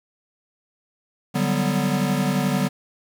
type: chord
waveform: square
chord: G major seventh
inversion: second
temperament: equal with one note detuned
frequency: 146.83 / 185 / 196.56 / 246.9 Hz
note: D3 / F#3 / G3 / B3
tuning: 0 / 0 / +5 / 0 cents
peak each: -26 dBFS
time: 1.34-2.69 s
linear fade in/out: 20 ms
effects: 8-bit